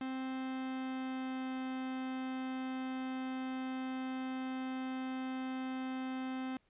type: tone with pitch glide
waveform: 45% pulse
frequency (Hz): 261.6 to 259.9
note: C4 to C4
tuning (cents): 0 to -11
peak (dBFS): -37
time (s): 0.01-6.57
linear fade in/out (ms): 2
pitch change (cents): -11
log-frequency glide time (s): 0.25-1.56
effects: pink hiss -74 dBFS RMS until 6.69 s + resampled to 8000 Hz